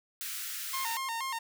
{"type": "high-pass noise", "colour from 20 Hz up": "white", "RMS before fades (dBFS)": -38, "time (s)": [0.21, 0.97], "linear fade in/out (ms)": 0, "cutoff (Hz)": 1300, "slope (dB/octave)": 48}
{"type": "tone with vibrato", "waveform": "sawtooth", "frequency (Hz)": 987.8, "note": "B5", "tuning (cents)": 0, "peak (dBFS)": -29, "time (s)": [0.73, 1.39], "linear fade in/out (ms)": 10, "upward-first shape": "square", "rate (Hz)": 4.2, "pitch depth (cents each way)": 130}
{"effects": []}